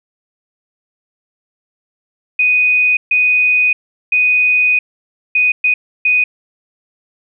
sine tone bursts at uneven times, 2489 Hz, D#7, in tune, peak -9 dBFS, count 6, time 2.39-2.97 / 3.11-3.73 / 4.12-4.79 / 5.35-5.52 / 5.64-5.74 / 6.05-6.24 s, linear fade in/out 5 ms, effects none

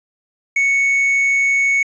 triangle tone, 2217 Hz, C#7, in tune, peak -11 dBFS, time 0.56-1.83 s, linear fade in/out 5 ms, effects resampled to 22050 Hz + 8-bit

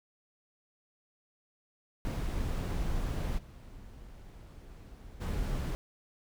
brown noise with level steps, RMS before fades -33 / -49 / -33 dBFS, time 2.05-5.75 s, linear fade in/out 0 ms, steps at 3.37 / 5.2 s, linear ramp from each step 20 ms, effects none

